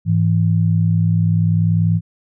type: tone pair together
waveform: sine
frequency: 104.48 / 164.9 Hz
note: G#2 / E3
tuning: +11 / +1 cents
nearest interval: minor sixth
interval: 790 cents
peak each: -15 dBFS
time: 0.05-2.01 s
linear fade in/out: 50 ms
effects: none